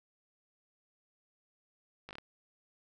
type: slowing click train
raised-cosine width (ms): 0.3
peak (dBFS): -29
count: 5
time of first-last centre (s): 2.09-2.184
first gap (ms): 18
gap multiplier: 1.18
effects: none